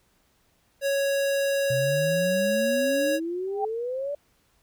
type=tone; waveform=square; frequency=554.4 Hz; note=C#5; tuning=in tune; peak=-23 dBFS; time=0.81-3.2 s; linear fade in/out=50 ms
type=exponential sweep; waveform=sine; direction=up; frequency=125.8 to 587 Hz; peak=-27 dBFS; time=1.7-4.15 s; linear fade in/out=5 ms
type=tone with exponential growth; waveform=sine; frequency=784 Hz; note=G5; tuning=in tune; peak=-21 dBFS; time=3.47-3.65 s; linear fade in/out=5 ms; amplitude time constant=38 ms
effects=pink hiss -66 dBFS RMS until 4.62 s